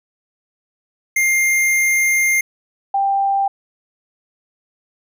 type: tone pair in turn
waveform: square / sine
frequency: 2111 / 789.3 Hz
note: C7 / G5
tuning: +15 / +12 cents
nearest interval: octave + perfect fourth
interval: 1703 cents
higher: first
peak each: -14 dBFS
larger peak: neither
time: 1.16-2.41 / 2.94-3.48 s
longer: first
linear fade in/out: 5 ms
effects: none